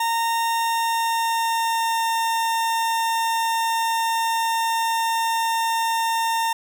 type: tone with pitch glide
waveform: 40% pulse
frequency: 920 to 911 Hz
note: A#5 to A#5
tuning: -23 to -40 cents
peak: -19 dBFS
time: 0-6.53 s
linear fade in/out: 5 ms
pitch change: -17 cents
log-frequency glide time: 0.43-2.06 s
effects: none